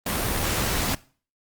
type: noise with amplitude modulation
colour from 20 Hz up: pink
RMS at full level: -24 dBFS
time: 0.06-0.95 s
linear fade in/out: 5 ms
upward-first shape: sine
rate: 76.6 Hz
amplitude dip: 25%
effects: noise-tail reverb RT60 0.4 s tail -20 dB re dry + Opus 32 kbps